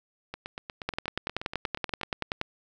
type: two click trains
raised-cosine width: 0.3 ms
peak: -12 / -20 dBFS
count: 17 / 15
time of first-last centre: 0.89-2.414 / 0.34-2.013 s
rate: 10.5 / 8.37 Hz
effects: none